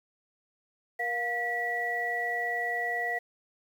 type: tone cluster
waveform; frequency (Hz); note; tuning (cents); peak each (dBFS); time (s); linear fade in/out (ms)
sine; 474.2 / 708 / 1945; A#4 / F5 / B6; +30 / +23 / -27; -38 / -33 / -30; 0.99-3.19; 10
effects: 9-bit